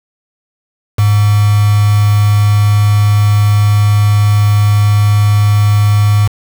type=tone with quantisation; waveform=sine; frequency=103.83 Hz; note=G#2; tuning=in tune; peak=-6 dBFS; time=0.98-6.28 s; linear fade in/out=10 ms; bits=3; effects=none